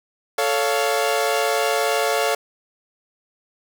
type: chord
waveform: sawtooth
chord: A augmented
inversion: none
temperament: equal with one note detuned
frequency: 440 / 559.5 / 698.5 Hz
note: A4 / C#5 / E#5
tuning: 0 / +16 / 0 cents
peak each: -19 dBFS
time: 0.38-2.35 s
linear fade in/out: 5 ms
effects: none